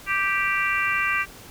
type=harmonic tone; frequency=392 Hz; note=G4; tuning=in tune; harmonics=3 / 4 / 5 / 6 / 7; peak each=-27 / -27 / -27 / -26 / -29 dBFS; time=0.06-1.26 s; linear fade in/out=50 ms; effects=pink hiss -44 dBFS RMS until 1.5 s